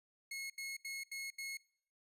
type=tone bursts; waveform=sawtooth; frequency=2172 Hz; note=C#7; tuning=36 cents flat; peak=-38 dBFS; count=5; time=0.31-1.572 s; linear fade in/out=5 ms; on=190 ms; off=78 ms; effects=noise-tail reverb RT60 0.6 s tail -23 dB re dry + resampled to 32000 Hz

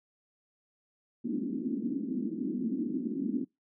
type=band-pass noise; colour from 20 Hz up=white; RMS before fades=-33 dBFS; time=1.24-3.45 s; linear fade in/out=10 ms; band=210 to 300 Hz; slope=48 dB/octave; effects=noise-tail reverb RT60 0.2 s tail -25 dB re dry

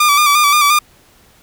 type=tone with vibrato; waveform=sawtooth; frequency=1179 Hz; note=D6; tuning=6 cents sharp; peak=-5 dBFS; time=0-0.79 s; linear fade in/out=5 ms; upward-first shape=square; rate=5.7 Hz; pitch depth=41 cents each way; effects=pink hiss -49 dBFS RMS until 1.42 s

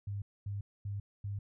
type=tone bursts; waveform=sine; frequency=100.8 Hz; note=G2; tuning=49 cents sharp; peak=-35 dBFS; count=4; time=0.07-1.39 s; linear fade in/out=5 ms; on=150 ms; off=240 ms; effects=none

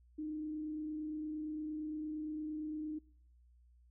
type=tone with frequency modulation; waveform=sine; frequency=306.9 Hz; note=D#4; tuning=24 cents flat; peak=-38 dBFS; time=0.18-2.99 s; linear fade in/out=10 ms; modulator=28.7 Hz; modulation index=0.22; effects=noise-tail reverb RT60 0.7 s tail -26 dB re dry + added 60 Hz sine -62 dBFS peak until 3.9 s

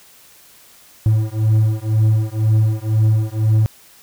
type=beating tone pair; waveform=triangle; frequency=108 / 110 Hz; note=A2 / A2; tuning=-32 / 0 cents; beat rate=2 Hz; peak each=-14 dBFS; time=1.06-3.66 s; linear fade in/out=0 ms; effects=white hiss -47 dBFS RMS until 4.02 s

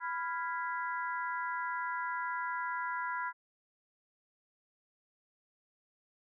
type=harmonic tone with a mistuned harmonic; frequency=330.6 Hz; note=E4; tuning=5 cents sharp; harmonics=3 / 4 / 5 / 6; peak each=-36 / -39 / -41 / -46 dBFS; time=0-3.33 s; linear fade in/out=50 ms; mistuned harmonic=4; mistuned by=+89 cents; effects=none

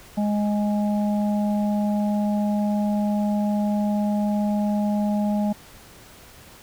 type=harmonic tone; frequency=207.7 Hz; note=G#3; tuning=in tune; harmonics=1 / 3 / 4; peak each=-20 / -30 / -32 dBFS; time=0.17-5.53 s; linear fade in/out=10 ms; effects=pink hiss -47 dBFS RMS until 6.62 s

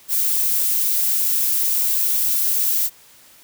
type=noise; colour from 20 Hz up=violet; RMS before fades=-19 dBFS; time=0.08-2.9 s; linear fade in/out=50 ms; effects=white hiss -49 dBFS RMS until 3.43 s

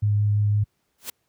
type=tone with vibrato; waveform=sine; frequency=103.9 Hz; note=G#2; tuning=1 cent sharp; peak=-17 dBFS; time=0.02-0.64 s; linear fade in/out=10 ms; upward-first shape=triangle; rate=5.9 Hz; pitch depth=10 cents each way
type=noise with exponential growth; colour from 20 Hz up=white; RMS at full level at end=-27 dBFS; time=0.98-1.1 s; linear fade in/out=5 ms; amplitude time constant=24 ms
effects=pink hiss -72 dBFS RMS until 1.28 s + high-pass 60 Hz 12 dB/octave

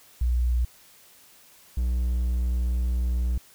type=tone pair in turn; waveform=sine / triangle; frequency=60.5 / 60.92 Hz; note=B1 / B1; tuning=-35 / -23 cents; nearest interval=unison; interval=12 cents; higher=second; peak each=-20 dBFS; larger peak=neither; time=0.21-0.65 / 1.77-3.38 s; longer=second; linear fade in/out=5 ms; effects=white hiss -54 dBFS RMS until 3.54 s

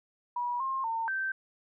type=tone with pitch steps; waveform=sine; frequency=969 / 1065 / 907 / 1556 Hz; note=B5 / C6 / A#5 / G6; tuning=-33 / +30 / -48 / -13 cents; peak=-29 dBFS; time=0.36-1.32 s; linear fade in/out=5 ms; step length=240 ms; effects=none

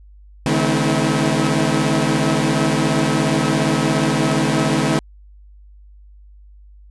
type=tone cluster; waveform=sawtooth; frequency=141.3 / 158.4 / 216 / 258.7 / 322.5 Hz; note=C#3 / D#3 / A3 / C4 / E4; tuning=+34 / +31 / -32 / -19 / -38 cents; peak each=-18 dBFS; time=0.46-4.99 s; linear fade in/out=0 ms; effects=added 50 Hz sine -41 dBFS peak until 6.9 s + resampled to 24000 Hz

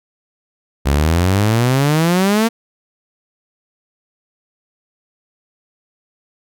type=exponential sweep; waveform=sawtooth; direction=up; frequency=66.9 to 233.1 Hz; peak=-8 dBFS; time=0.85-2.49 s; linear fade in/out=20 ms; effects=none

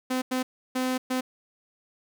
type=tone bursts at uneven times; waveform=sawtooth; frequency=256.3 Hz; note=C4; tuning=36 cents flat; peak=-21 dBFS; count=4; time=0.1-0.22 / 0.31-0.43 / 0.75-0.98 / 1.1-1.21 s; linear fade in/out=10 ms; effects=none

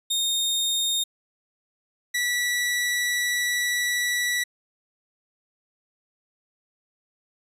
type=tone pair in turn; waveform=sawtooth; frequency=3685 / 1952.1 Hz; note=A#7 / B6; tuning=-21 / -21 cents; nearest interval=major seventh; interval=1100 cents; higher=first; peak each=-19 dBFS; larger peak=neither; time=0.1-1.04 / 2.14-4.44 s; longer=second; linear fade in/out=10 ms; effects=resampled to 32000 Hz

